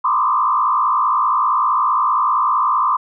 sine tone with frequency modulation, 1108.7 Hz, C#6, in tune, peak -13 dBFS, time 0.04-2.97 s, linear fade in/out 10 ms, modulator 55.3 Hz, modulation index 2.2, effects none

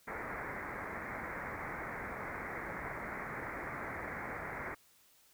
white low-pass noise, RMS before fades -42 dBFS, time 0.07-4.75 s, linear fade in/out 10 ms, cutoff 2200 Hz, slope 96 dB/octave, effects white hiss -66 dBFS RMS until 5.33 s

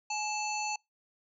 harmonic tone with a mistuned harmonic, 880 Hz, A5, in tune, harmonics 1 / 3 / 5 / 7 / 8, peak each -34 / -37 / -41 / -41 / -43 dBFS, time 0.1-0.76 s, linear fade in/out 5 ms, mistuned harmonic 1, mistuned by -69 cents, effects noise-tail reverb RT60 0.2 s tail -26 dB re dry

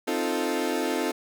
30% pulse chord, F dominant seventh, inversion second, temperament equal, 261.6 / 311.1 / 349.2 / 440 Hz, C4 / Eb4 / F4 / A4, 0 / 0 / 0 / 0 cents, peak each -28 dBFS, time 0.07-1.12 s, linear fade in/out 10 ms, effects none

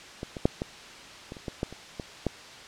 clicks, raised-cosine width 2 ms, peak -20 / -22 / -6 / -16 / -24 / -30 / -19 / -14 / -28 / -20 / -12 dBFS, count 11, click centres 0.231 / 0.368 / 0.455 / 0.619 / 1.321 / 1.368 / 1.482 / 1.631 / 1.726 / 1.998 / 2.267 s, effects white hiss -45 dBFS RMS until 2.67 s + low-pass 5000 Hz 12 dB/octave

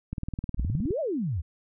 click train, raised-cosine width 5 ms, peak -19 dBFS, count 16, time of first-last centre 0.13-0.907 s, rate 19.3 Hz
sine exponential two-way sweep, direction up then down, 44.69 to 673 to 70.8 Hz, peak -26 dBFS, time 0.57-1.42 s, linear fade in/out 20 ms, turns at 1 s
effects none

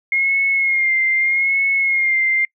sine tone with vibrato, 2142 Hz, C7, 40 cents sharp, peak -14 dBFS, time 0.12-2.45 s, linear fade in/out 2 ms, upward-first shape sine, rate 0.81 Hz, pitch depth 43 cents each way, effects noise-tail reverb RT60 0.1 s tail -26 dB re dry

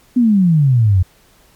sine exponential sweep, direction down, 255.4 to 87.9 Hz, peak -8 dBFS, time 0.16-1.03 s, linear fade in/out 10 ms, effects pink hiss -51 dBFS RMS until 1.55 s + MP3 96 kbps

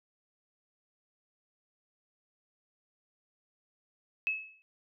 sine tone with exponential decay, 2589 Hz, E7, 32 cents flat, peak -25 dBFS, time 4.27-4.62 s, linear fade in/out 0 ms, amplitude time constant 75 ms, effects none

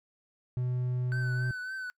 triangle tone, 125 Hz, B2, 21 cents sharp, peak -26 dBFS, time 0.57-1.51 s, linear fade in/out 0 ms
triangle tone with vibrato, 1517 Hz, F#6, 43 cents sharp, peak -33 dBFS, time 1.12-1.9 s, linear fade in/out 0 ms, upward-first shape triangle, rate 3.6 Hz, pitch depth 46 cents each way
effects noise-tail reverb RT60 0.1 s tail -25 dB re dry

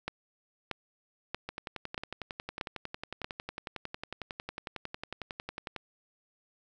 two click trains, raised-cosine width 0.3 ms, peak -21 / -17 dBFS, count 48 / 6, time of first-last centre 1.49-5.763 / 0.08-3.245 s, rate 11 / 1.58 Hz, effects none

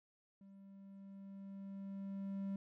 triangle tone with level ramp, 196 Hz, G3, in tune, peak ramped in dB -55 to -36 dBFS, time 0.41-2.56 s, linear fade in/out 2 ms, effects none

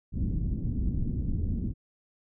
pink low-pass noise, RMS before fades -29 dBFS, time 0.12-1.74 s, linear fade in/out 50 ms, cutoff 250 Hz, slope 24 dB/octave, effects none

